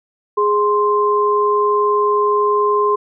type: tone pair together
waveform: sine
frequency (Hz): 415.3 / 1046.5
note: G#4 / C6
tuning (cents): 0 / 0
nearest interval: octave + major third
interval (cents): 1600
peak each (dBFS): -15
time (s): 0.37-2.96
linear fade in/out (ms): 10
effects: none